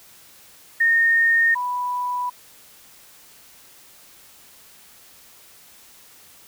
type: tone pair in turn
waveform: sine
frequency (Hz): 1838 / 987.2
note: A#6 / B5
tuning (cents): -25 / -1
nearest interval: major seventh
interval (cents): 1076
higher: first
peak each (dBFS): -14 / -22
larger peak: first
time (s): 0.8-1.55 / 1.55-2.3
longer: neither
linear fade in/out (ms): 10
effects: white hiss -49 dBFS RMS until 6.47 s

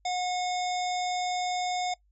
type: harmonic tone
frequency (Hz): 725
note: F#5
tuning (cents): -35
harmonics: 1 / 3 / 5 / 7 / 9 / 10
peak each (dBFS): -28 / -38 / -38 / -40 / -48 / -43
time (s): 0.05-1.94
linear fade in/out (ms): 5
effects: noise-tail reverb RT60 0.1 s tail -21 dB re dry + added 50 Hz sine -63 dBFS peak until 2.11 s

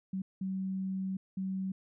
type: tone bursts at uneven times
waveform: sine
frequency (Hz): 190.2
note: F#3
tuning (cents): +48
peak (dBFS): -32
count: 3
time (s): 0.13-0.22 / 0.41-1.17 / 1.37-1.72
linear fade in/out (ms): 5
effects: none

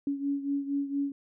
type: beating tone pair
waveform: sine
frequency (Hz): 280 / 284.3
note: C#4 / C#4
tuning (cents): +18 / +44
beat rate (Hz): 4.3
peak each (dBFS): -29 / -34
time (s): 0.07-1.12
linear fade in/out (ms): 2
effects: none

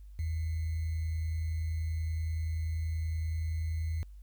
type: tone with sample-and-hold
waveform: sine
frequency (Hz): 80.5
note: E2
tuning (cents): -41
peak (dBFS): -30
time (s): 0.19-4.03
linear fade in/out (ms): 0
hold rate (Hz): 2100
effects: added 50 Hz sine -46 dBFS peak until 4.22 s + white hiss -75 dBFS RMS until 4.22 s

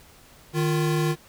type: tone pair together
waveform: square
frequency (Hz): 154.16 / 349.2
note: D#3 / F4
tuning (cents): -16 / 0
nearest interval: octave + major second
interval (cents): 1416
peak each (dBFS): -23 / -27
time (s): 0.53-1.16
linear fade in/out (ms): 50
effects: pink hiss -52 dBFS RMS until 1.28 s

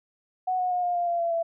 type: tone with pitch steps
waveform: sine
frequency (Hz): 740 / 729.4 / 718.9 / 708.6 / 698.5 / 688.5 / 678.6 / 668.9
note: F#5 / F#5 / F5 / F5 / F5 / F5 / F5 / E5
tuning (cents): 0 / -25 / +50 / +25 / 0 / -25 / -50 / +25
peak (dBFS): -23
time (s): 0.47-1.43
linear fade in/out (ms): 10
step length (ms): 120
effects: none

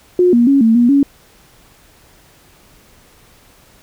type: tone with pitch steps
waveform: sine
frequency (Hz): 359.5 / 237.9 / 276.9 / 225 / 239.8 / 280.3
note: F#4 / A#3 / C#4 / A3 / A#3 / C#4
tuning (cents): -50 / +35 / -2 / +39 / +49 / +19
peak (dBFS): -7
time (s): 0.19-1.03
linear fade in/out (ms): 2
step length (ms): 140
effects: pink hiss -48 dBFS RMS until 3.82 s

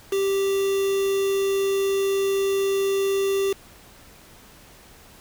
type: tone with quantisation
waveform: triangle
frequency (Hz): 392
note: G4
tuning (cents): 0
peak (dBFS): -18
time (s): 0.12-3.53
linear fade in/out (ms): 5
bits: 5
effects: pink hiss -49 dBFS RMS until 5.2 s

